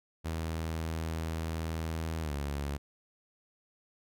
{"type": "tone with pitch glide", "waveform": "sawtooth", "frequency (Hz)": [80.9, 71.25], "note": ["E2", "C#2"], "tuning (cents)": [-32, 48], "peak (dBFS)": -29, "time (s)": [0.24, 2.78], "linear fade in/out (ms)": 20, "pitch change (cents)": -220, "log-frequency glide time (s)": [2.22, 2.33], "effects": []}